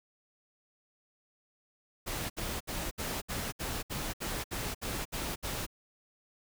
pink noise bursts, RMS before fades -36 dBFS, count 12, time 2.06-5.666 s, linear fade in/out 20 ms, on 240 ms, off 66 ms, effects none

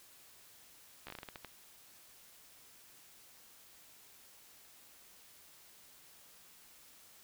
slowing click train, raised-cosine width 0.3 ms, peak -29 dBFS, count 10, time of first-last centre 1.07-1.447 s, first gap 14 ms, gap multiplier 1.26, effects white hiss -60 dBFS RMS until 7.23 s

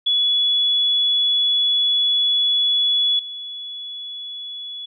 sine tone with level steps, 3400 Hz, G#7, 40 cents sharp, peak -15 / -29 dBFS, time 0.06-4.86 s, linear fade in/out 10 ms, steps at 3.19 s, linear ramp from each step 2 ms, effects none

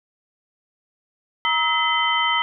sine tone cluster, 944 / 1287 / 2031 / 3084 Hz, A#5 / E6 / B6 / G7, +22 / -42 / +48 / -29 cents, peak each -23 dBFS, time 1.45-2.42 s, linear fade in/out 0 ms, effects none

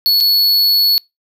square tone with dropouts, 4400 Hz, C#8, 14 cents flat, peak -10 dBFS, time 0.06-0.98 s, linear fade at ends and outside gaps 0 ms, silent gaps 0.203-0.208 s, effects noise-tail reverb RT60 0.2 s tail -25 dB re dry

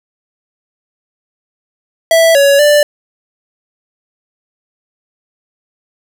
square tone with pitch steps, 658 / 561 / 589 Hz, E5 / C#5 / D5, -3 / +21 / +5 cents, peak -6 dBFS, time 2.11-2.83 s, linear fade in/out 2 ms, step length 240 ms, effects none

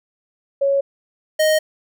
sine / square tone pair in turn, 554.4 / 622.3 Hz, C#5 / D#5, 0 / 0 cents, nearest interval major second, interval 200 cents, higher second, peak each -14 dBFS, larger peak neither, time 0.61-0.81 / 1.39-1.59 s, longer neither, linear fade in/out 10 ms, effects none

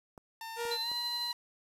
clicks, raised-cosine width 1 ms, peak -35 dBFS, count 3, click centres 0.178 / 0.653 / 0.916 s
sawtooth tone with pitch glide, 900 to 959 Hz, A5 to A#5, +39 to +49 cents, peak -37 dBFS, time 0.41-1.33 s, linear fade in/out 2 ms, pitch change +110 cents, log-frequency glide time 0.8-0.9 s
sawtooth tone, 471 Hz, A#4, 18 cents sharp, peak -30 dBFS, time 0.56-0.78 s, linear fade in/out 50 ms
triangle tone with tremolo, 4060 Hz, B7, 47 cents sharp, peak -31 dBFS, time 0.71-1.32 s, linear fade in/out 5 ms, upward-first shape sine, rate 12 Hz, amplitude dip 25%
effects resampled to 32000 Hz + 9-bit

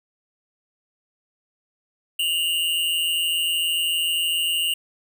square tone pair together, 2810 / 2977 Hz, F7 / F#7, +10 / +10 cents, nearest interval minor second, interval 100 cents, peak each -22 / -28 dBFS, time 2.19-4.74 s, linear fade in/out 5 ms, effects none

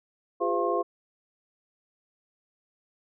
sine tone cluster, 349.1 / 405.4 / 509 / 687 / 1071 Hz, F4 / G#4 / C5 / F5 / C6, -1 / -42 / -48 / -29 / +40 cents, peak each -30 dBFS, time 0.4-0.83 s, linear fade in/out 20 ms, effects none

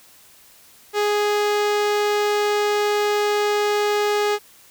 sawtooth tone with notch filter, 415.3 Hz, G#4, in tune, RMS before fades -20 dBFS, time 0.93-4.39 s, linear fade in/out 50 ms, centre 11000 Hz, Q 0.71, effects white hiss -50 dBFS RMS until 4.7 s

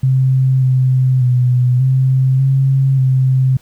sine tone with pitch steps, 131.3 / 129.4 / 124.8 / 131.3 / 134.6 / 130.8 Hz, C3 / C3 / B2 / C3 / C3 / C3, +6 / -19 / +19 / +6 / +49 / 0 cents, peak -9 dBFS, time 0.03-3.57 s, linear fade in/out 5 ms, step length 590 ms, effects pink hiss -50 dBFS RMS until 3.61 s

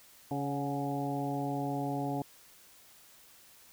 harmonic tone with a mistuned harmonic, 140 Hz, C#3, 18 cents sharp, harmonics 1 / 2 / 3 / 4 / 5 / 6, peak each -37 / -35 / -42 / -43 / -38 / -41 dBFS, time 0.31-2.22 s, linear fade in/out 2 ms, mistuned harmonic 5, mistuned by +49 cents, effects white hiss -58 dBFS RMS until 3.72 s

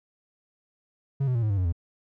triangle tone with pitch steps, 137.3 / 126.63 / 116.8 / 107.72 / 99.36 / 91.64 / 84.52 Hz, C#3 / B2 / A#2 / A2 / G2 / F#2 / E2, -16 / +44 / +4 / -36 / +24 / -16 / +44 cents, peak -20 dBFS, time 1.2-1.725 s, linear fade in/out 10 ms, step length 75 ms, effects none

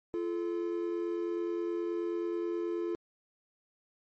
triangle tone pair together, 343.9 / 433.3 Hz, F4 / A4, -27 / -27 cents, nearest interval major third, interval 400 cents, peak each -30 / -35 dBFS, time 0.14-2.95 s, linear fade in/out 0 ms, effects MP3 32 kbps

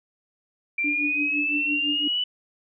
sine exponential sweep, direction up, 2349 to 2983 Hz, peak -22 dBFS, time 0.78-2.24 s, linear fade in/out 5 ms
sine tone with tremolo, 293.7 Hz, D4, in tune, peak -24 dBFS, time 0.84-2.08 s, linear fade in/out 5 ms, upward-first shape triangle, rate 5.9 Hz, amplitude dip 100%
effects none

